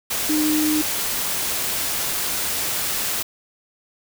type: tone in noise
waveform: sine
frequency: 305.9 Hz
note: D#4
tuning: 29 cents flat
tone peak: -18 dBFS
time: 0.29-0.82 s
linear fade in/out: 10 ms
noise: white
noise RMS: -24 dBFS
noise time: 0.1-3.23 s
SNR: +3 dB
effects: none